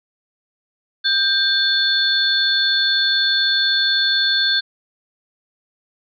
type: tone cluster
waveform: sine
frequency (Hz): 1575 / 3536 / 4344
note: G6 / A7 / C#8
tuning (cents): +8 / +8 / -36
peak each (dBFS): -19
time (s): 1.04-4.61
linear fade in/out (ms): 20
effects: none